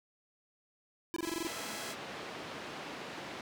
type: tone bursts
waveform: square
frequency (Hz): 334.4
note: E4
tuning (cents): +25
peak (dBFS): -34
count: 8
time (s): 1.14-1.471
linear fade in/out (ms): 0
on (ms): 23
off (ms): 21
type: chord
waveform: 5% pulse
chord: E augmented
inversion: none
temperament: equal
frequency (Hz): 659.3 / 830.6 / 1046.5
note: E5 / G#5 / B#5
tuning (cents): 0 / 0 / 0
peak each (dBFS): -33 / -35 / -36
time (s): 1.21-1.96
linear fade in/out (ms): 50
type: band-pass noise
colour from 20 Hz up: pink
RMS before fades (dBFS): -44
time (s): 1.46-3.41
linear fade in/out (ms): 2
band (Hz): 230 to 3700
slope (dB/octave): 12
effects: none